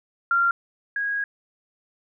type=tone pair in turn; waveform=sine; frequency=1384 / 1645.9 Hz; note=F6 / G#6; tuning=-16 / -16 cents; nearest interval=minor third; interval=300 cents; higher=second; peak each=-17 / -23 dBFS; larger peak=first; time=0.31-0.51 / 0.96-1.24 s; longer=second; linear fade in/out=2 ms; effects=none